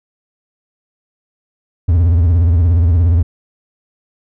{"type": "tone with vibrato", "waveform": "triangle", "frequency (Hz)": 84.8, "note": "E2", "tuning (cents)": 50, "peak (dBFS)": -6, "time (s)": [1.88, 3.23], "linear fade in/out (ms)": 10, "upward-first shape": "triangle", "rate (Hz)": 17, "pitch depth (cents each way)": 170, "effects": []}